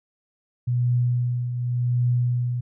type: tone with tremolo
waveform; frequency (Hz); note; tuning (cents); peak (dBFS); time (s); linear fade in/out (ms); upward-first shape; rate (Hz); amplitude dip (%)
sine; 122.5; B2; -14; -17; 0.67-2.61; 10; triangle; 0.88; 60
effects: none